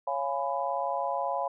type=chord; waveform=sine; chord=C# dominant seventh; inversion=none; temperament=just; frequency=554.4 / 693 / 831.5 / 997.9 Hz; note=C#5 / E#5 / G#5 / B5; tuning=0 / -14 / +2 / +18 cents; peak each=-33 dBFS; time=0.07-1.48 s; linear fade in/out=5 ms; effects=none